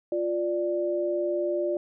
sine tone pair together, 350.4 / 588.8 Hz, F4 / D5, +6 / +4 cents, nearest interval major sixth, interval 898 cents, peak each -27 dBFS, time 0.12-1.77 s, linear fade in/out 2 ms, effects none

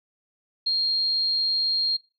sine tone, 4226 Hz, C8, 16 cents sharp, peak -20 dBFS, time 0.66-1.97 s, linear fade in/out 10 ms, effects noise-tail reverb RT60 0.3 s tail -22 dB re dry

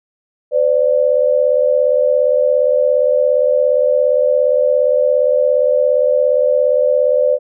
sine tone pair together, 510 / 587.3 Hz, C5 / D5, -44 / 0 cents, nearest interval major second, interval 244 cents, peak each -13 dBFS, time 0.51-7.39 s, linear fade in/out 50 ms, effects none

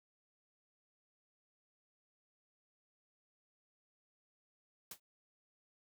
white noise with exponential decay, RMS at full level -41 dBFS, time 4.91-5 s, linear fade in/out 5 ms, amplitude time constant 18 ms, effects none

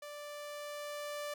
sawtooth tone with level ramp, 587.3 Hz, D5, in tune, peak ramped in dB -41 to -34 dBFS, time 0.02-1.34 s, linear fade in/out 5 ms, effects none

